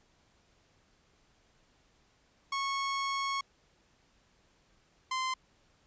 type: tone pair in turn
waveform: sawtooth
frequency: 1100 / 1038.3 Hz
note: C#6 / C6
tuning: -14 / -14 cents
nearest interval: minor second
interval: 100 cents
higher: first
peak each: -27 dBFS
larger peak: neither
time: 2.52-3.41 / 5.11-5.34 s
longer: first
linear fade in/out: 5 ms
effects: pink hiss -68 dBFS RMS until 5.86 s + resampled to 16000 Hz